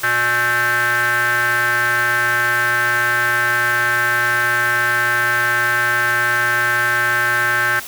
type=tone with band-pass filter; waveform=square; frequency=120 Hz; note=B2; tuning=49 cents flat; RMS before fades=-17 dBFS; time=0.03-7.8 s; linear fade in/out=10 ms; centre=1600 Hz; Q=6.9; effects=white hiss -32 dBFS RMS until 7.87 s

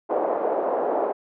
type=band-pass noise; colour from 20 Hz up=white; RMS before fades=-24 dBFS; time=0.09-1.13 s; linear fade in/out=20 ms; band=370 to 740 Hz; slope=24 dB/octave; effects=none

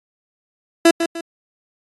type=tone with echo; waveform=30% pulse; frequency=334.3 Hz; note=E4; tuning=24 cents sharp; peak=-5 dBFS; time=0.85-0.91 s; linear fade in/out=5 ms; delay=150 ms; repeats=2; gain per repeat=-9 dB; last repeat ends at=1.21 s; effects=AAC 32 kbps

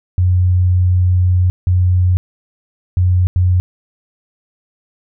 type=tone bursts at uneven times; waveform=sine; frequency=90.6 Hz; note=F#2; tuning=36 cents flat; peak=-9 dBFS; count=4; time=0.18-1.5 / 1.67-2.17 / 2.97-3.27 / 3.36-3.6 s; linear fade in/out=0 ms; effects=none

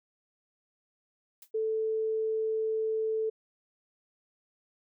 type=noise with exponential decay; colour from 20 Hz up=blue; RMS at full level=-45 dBFS; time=1.42-1.51 s; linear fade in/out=2 ms; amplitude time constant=18 ms
type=tone; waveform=sine; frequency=440 Hz; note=A4; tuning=in tune; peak=-27 dBFS; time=1.54-3.3 s; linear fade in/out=10 ms
effects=none

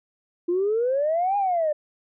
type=exponential two-way sweep; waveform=sine; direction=up then down; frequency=340 to 823 to 588 Hz; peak=-19 dBFS; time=0.48-1.73 s; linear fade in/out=10 ms; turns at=1.37 s; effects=tanh soft clip ceiling -15 dBFS

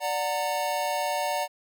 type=chord; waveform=square; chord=D augmented; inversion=none; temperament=just; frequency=587.3 / 734.2 / 917.7 Hz; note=D5 / F#5 / A#5; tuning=0 / -14 / -27 cents; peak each=-31 dBFS; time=0-1.48 s; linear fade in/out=50 ms; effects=none

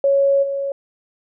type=tone with level steps; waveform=sine; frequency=554.4 Hz; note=C#5; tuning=in tune; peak=-12 / -20 dBFS; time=0.04-0.72 s; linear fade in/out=2 ms; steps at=0.42 s; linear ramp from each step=20 ms; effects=none

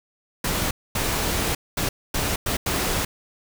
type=noise bursts at uneven times; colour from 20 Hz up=pink; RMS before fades=-24 dBFS; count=6; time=0.44-0.71 / 0.95-1.55 / 1.77-1.89 / 2.14-2.36 / 2.46-2.57 / 2.66-3.05 s; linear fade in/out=5 ms; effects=none

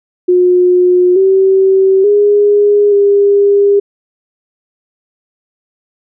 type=tone with pitch steps; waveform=sine; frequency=360.2 / 383.7 / 411.3 / 403.1 Hz; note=F#4 / G4 / G#4 / G4; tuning=-46 / -37 / -17 / +48 cents; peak=-5 dBFS; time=0.28-3.8 s; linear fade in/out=10 ms; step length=880 ms; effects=none

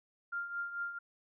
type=tone with tremolo; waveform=sine; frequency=1396.9 Hz; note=F6; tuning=in tune; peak=-33 dBFS; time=0.32-0.99 s; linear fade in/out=10 ms; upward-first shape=triangle; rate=4.5 Hz; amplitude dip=70%; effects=none

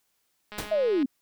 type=click train; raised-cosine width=0.3 ms; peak=-25 dBFS; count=107; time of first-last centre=0.52-1.027 s; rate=209 Hz
type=noise with exponential decay; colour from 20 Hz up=pink; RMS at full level=-28 dBFS; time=0.58-0.77 s; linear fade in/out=5 ms; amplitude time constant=40 ms
type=linear sweep; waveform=sine; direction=down; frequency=657 to 244.8 Hz; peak=-21 dBFS; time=0.71-1.06 s; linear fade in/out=10 ms
effects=white hiss -73 dBFS RMS until 1.21 s

